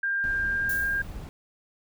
sine tone with pitch glide, 1597 to 1606.3 Hz, G6 to G6, +32 to +42 cents, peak -24 dBFS, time 0.03-1.02 s, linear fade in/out 5 ms, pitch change +10 cents, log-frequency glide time 0.49-0.73 s
brown noise, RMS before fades -38 dBFS, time 0.24-1.29 s, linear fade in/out 0 ms
violet noise with exponential decay, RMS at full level -33 dBFS, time 0.69-1.25 s, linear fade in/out 5 ms, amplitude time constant 120 ms
effects none

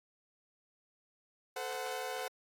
sawtooth chord, F# diminished, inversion first, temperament equal with one note detuned, 440 / 514 / 740 Hz, A4 / C5 / F#5, 0 / -31 / 0 cents, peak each -39 / -37 / -37 dBFS, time 1.56-2.28 s, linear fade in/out 5 ms, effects AAC 64 kbps

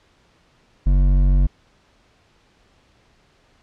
triangle tone with hard clipping, 47 Hz, F#1, 28 cents sharp, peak -14 dBFS, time 0.86-1.47 s, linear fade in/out 10 ms, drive 13 dB, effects pink hiss -58 dBFS RMS until 3.62 s + low-pass 5000 Hz 12 dB/octave

